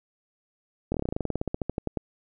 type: slowing click train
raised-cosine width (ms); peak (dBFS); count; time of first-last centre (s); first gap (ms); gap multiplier
2; -14; 21; 0.92-1.973; 23; 1.08
effects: none